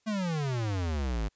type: exponential sweep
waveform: square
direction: down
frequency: 224.6 to 50 Hz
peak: -29 dBFS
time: 0.06-1.29 s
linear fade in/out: 20 ms
effects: white hiss -73 dBFS RMS until 1.35 s + resampled to 16000 Hz